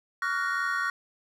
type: chord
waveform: triangle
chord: Gb major seventh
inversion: second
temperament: equal with one note detuned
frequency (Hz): 1127.5 / 1396.9 / 1480 / 1864.7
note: Db6 / F6 / Gb6 / Bb6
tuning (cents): +29 / 0 / 0 / 0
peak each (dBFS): -30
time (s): 0.22-0.9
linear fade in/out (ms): 2
effects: none